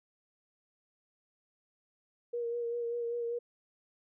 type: tone with vibrato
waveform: sine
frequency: 472.3 Hz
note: A#4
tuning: 23 cents sharp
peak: -32 dBFS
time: 2.33-3.39 s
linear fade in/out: 10 ms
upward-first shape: sine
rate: 5.1 Hz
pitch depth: 24 cents each way
effects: none